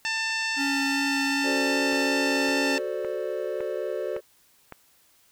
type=harmonic tone; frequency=892 Hz; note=A5; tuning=23 cents sharp; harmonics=1 / 2 / 3 / 4 / 5 / 6 / 7 / 8 / 9; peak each=-36 / -29 / -30 / -39 / -36 / -36 / -43 / -46 / -45 dBFS; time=0.05-2.78 s; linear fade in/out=0 ms
type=tone with vibrato; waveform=square; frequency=277.2 Hz; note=C#4; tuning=in tune; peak=-27 dBFS; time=0.56-2.8 s; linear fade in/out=50 ms; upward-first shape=sine; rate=2.6 Hz; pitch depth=9 cents each way
type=chord; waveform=triangle; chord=D dominant seventh; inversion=first; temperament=equal; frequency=370 / 440 / 523.3 / 587.3 Hz; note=F#4 / A4 / C5 / D5; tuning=0 / 0 / 0 / 0 cents; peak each=-31 dBFS; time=1.43-4.21 s; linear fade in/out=50 ms
type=click train; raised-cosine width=0.5 ms; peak=-23 dBFS; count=6; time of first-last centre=1.93-4.723 s; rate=1.79 Hz
effects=white hiss -61 dBFS RMS until 5.31 s